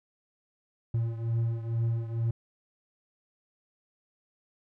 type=beating tone pair; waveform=triangle; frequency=114.7 / 116.9 Hz; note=A#2 / A#2; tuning=-28 / +5 cents; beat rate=2.2 Hz; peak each=-26 / -31 dBFS; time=0.94-2.31 s; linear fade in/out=5 ms; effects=none